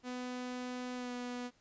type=tone with pitch glide; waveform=sawtooth; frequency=249.6 to 245.9 Hz; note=B3 to B3; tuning=+19 to -7 cents; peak=-35 dBFS; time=0.03-1.51 s; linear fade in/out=50 ms; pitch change=-26 cents; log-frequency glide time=0.95-1.12 s; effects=pink hiss -70 dBFS RMS until 1.6 s + resampled to 16000 Hz